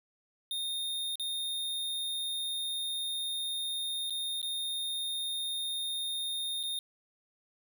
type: tone with dropouts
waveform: square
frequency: 3668 Hz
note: A#7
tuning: 29 cents flat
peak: -33 dBFS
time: 0.51-6.79 s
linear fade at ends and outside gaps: 1 ms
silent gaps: 1.156-1.197 / 4.098-4.105 / 4.416-4.428 / 6.63-6.635 s
effects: none